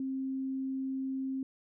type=tone; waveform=sine; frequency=265.7 Hz; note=C4; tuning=27 cents sharp; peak=-32 dBFS; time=0-1.43 s; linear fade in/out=2 ms; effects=none